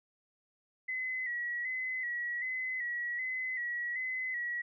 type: tone with vibrato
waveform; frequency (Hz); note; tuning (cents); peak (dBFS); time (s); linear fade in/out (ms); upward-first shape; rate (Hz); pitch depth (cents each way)
sine; 1975.5; B6; 0; -33; 0.88-4.62; 10; square; 1.3; 48
effects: none